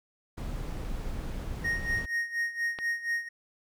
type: noise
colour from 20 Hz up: brown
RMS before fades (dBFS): -35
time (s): 0.37-2.06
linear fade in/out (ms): 10
type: tone with tremolo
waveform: triangle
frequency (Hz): 1864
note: A#6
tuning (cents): -1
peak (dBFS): -24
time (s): 1.64-3.29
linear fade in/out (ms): 10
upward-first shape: sine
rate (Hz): 4.2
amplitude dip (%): 80
type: click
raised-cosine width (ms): 0.3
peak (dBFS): -20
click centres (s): 2.788
effects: none